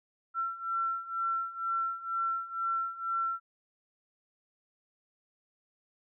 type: beating tone pair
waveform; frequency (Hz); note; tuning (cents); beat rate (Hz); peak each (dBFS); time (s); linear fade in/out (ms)
sine; 1350 / 1352.1; E6 / E6; +41 / +44; 2.1; -35 / -32; 0.34-3.4; 50
effects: none